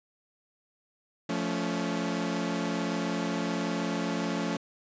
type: chord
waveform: sawtooth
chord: F augmented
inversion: none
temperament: equal with one note detuned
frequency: 174.61 / 220 / 281.4 Hz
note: F3 / A3 / C#4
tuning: 0 / 0 / +26 cents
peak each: -29 dBFS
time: 1.29-4.57 s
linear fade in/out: 5 ms
effects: resampled to 16000 Hz